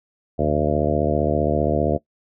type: harmonic tone with a mistuned harmonic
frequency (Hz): 75.2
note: D2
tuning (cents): +42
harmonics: 1 / 2 / 3 / 4 / 5 / 6 / 7 / 8 / 9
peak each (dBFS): -26 / -26 / -26 / -26 / -26 / -26 / -26 / -26 / -26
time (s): 0.38-1.98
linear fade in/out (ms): 20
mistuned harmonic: 1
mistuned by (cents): +140
effects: noise-tail reverb RT60 0.1 s tail -19 dB re dry